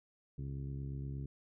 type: harmonic tone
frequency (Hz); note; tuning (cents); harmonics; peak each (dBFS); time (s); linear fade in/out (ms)
68.5; C#2; -20; 1 / 2 / 3 / 4 / 5 / 6; -44 / -40 / -53 / -51 / -56 / -59; 0.38-1.26; 5
effects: none

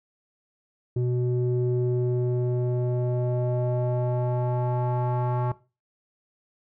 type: tone with low-pass filter sweep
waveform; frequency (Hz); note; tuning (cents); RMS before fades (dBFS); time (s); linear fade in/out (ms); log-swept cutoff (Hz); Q
square; 123.47; B2; 0; -25; 0.96-5.52; 5; 310 to 1000; 3.1
effects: noise-tail reverb RT60 0.3 s tail -18 dB re dry

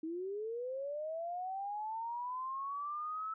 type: linear sweep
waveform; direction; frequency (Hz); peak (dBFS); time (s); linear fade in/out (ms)
sine; up; 311.8 to 1312; -37; 0.03-3.34; 5
effects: none

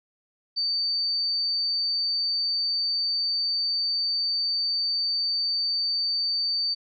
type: tone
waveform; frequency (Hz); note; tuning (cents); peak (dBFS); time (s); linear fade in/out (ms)
sine; 4588; D8; -41; -23; 0.56-6.75; 20
effects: none

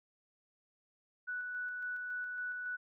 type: tone with tremolo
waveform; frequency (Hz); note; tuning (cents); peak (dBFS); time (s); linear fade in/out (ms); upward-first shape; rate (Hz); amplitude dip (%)
sine; 1480; F#6; 0; -36; 1.27-2.77; 20; square; 3.6; 25
effects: none

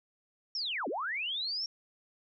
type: linear two-way sweep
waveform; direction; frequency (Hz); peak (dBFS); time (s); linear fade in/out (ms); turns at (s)
sine; down then up; 5588 to 233.6 to 5588; -32; 0.55-1.66; 2; 0.88
effects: none

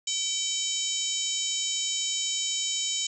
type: harmonic tone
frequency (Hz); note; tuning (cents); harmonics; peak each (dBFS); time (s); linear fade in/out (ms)
768; G5; -36; 3 / 4 / 5 / 6 / 7 / 8 / 9 / 10; -42 / -32 / -36 / -42 / -37 / -39 / -30 / -38; 0.07-3.07; 5
effects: none

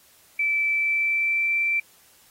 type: tone with pitch glide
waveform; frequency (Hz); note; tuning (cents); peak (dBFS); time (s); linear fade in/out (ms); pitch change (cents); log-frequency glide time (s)
sine; 2320 to 2342; D7 to D7; -22 to -5; -20; 0.39-1.8; 5; +17; 0.69-1.57
effects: white hiss -56 dBFS RMS until 2.3 s + AAC 48 kbps

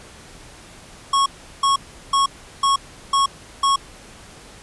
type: tone bursts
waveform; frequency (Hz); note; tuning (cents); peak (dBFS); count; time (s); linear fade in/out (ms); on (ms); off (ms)
square; 1100; C#6; -14; -15; 6; 1.13-3.76; 5; 130; 370
effects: pink hiss -43 dBFS RMS until 4.62 s + resampled to 24000 Hz

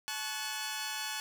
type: chord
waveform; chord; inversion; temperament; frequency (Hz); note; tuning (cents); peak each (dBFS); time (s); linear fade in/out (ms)
10% pulse; F# minor; first; equal with one note detuned; 862.4 / 1108.7 / 1480; A5 / C#6 / F#6; -35 / 0 / 0; -30 / -35 / -31; 0.08-1.2; 0
effects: none

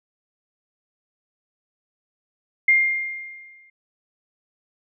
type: tone with exponential decay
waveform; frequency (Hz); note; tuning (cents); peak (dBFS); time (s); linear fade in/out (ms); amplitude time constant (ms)
sine; 2114; C7; +17; -11; 2.68-3.7; 5; 220
effects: none

